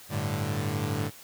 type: chord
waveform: sawtooth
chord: G suspended second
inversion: none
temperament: equal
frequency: 98 / 110 / 146.83 Hz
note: G2 / A2 / D3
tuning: 0 / 0 / 0 cents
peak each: -28 dBFS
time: 0.09-1.11 s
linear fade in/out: 50 ms
effects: white hiss -49 dBFS RMS until 1.23 s

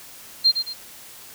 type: tone with echo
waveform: sine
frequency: 4186 Hz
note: C8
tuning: in tune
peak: -12 dBFS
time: 0.44-0.52 s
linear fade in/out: 20 ms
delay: 110 ms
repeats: 2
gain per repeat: -8 dB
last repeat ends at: 0.74 s
effects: white hiss -43 dBFS RMS until 1.34 s

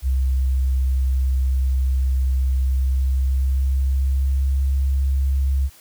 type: tone with pitch glide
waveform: sine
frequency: 65.41 to 67.72 Hz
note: C2 to C#2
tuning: 0 to -40 cents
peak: -16 dBFS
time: 0.02-5.7 s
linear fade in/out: 50 ms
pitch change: +60 cents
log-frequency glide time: 2.68-4.59 s
effects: white hiss -49 dBFS RMS until 5.8 s

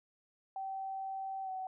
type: tone with pitch glide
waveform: sine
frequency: 772 to 754.4 Hz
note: G5 to F#5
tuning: -27 to +33 cents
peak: -37 dBFS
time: 0.56-1.67 s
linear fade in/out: 2 ms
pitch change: -40 cents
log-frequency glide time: 1.43-1.5 s
effects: none

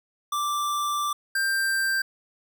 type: tone pair in turn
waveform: square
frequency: 1174.7 / 1575.1 Hz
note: D6 / G6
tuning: 0 / +8 cents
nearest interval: perfect fourth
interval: 508 cents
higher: second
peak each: -25 / -23 dBFS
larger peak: second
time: 0.32-1.13 / 1.35-2.02 s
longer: first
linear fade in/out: 5 ms
effects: none

